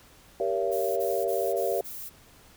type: chord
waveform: sine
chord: G diminished seventh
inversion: none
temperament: just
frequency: 392 / 470.4 / 564.5 / 677.4 Hz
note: G4 / Bb4 / Db5 / Fb5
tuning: 0 / +16 / +31 / +47 cents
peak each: -30 dBFS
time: 0.4-1.81 s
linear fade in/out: 2 ms
type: noise bursts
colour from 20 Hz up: violet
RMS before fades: -39 dBFS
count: 5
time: 0.71-2.098 s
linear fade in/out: 20 ms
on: 260 ms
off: 22 ms
effects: pink hiss -55 dBFS RMS until 2.56 s